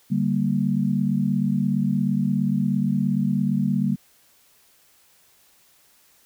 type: chord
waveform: sine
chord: G minor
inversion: second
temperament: equal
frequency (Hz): 146.83 / 196 / 233.1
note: D3 / G3 / Bb3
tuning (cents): 0 / 0 / 0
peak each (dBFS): -25 / -22 / -24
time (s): 0.1-3.96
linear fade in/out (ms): 20
effects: white hiss -58 dBFS RMS until 6.25 s